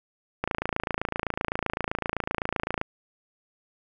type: click train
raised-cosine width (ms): 0.5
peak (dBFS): -11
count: 67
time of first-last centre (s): 0.44-2.814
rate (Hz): 27.8
effects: none